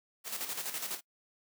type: noise with tremolo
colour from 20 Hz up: white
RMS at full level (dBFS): -36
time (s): 0.24-1.01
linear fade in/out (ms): 50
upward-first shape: square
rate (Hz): 12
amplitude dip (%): 55
effects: noise-tail reverb RT60 0.1 s tail -24 dB re dry + high-pass 200 Hz 12 dB/octave